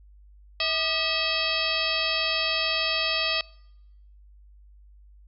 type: harmonic tone with a mistuned harmonic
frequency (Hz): 647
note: E5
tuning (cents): -32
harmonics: 1 / 2 / 3 / 4 / 5 / 6 / 7 / 8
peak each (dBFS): -33 / -34 / -34 / -29 / -30 / -32 / -30 / -34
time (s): 0.6-3.41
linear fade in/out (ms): 2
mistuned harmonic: 2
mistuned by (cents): -110
effects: noise-tail reverb RT60 0.9 s tail -26 dB re dry + added 50 Hz sine -49 dBFS peak until 5.27 s